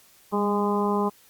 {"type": "harmonic tone with a mistuned harmonic", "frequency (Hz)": 205.4, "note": "G#3", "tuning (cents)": -19, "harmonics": [1, 2, 3, 4, 5, 6], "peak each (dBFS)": [-25, -26, -35, -30, -28, -36], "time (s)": [0.32, 1.1], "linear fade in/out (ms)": 20, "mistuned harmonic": 1, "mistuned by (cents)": -29, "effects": ["white hiss -56 dBFS RMS until 1.29 s", "Opus 48 kbps"]}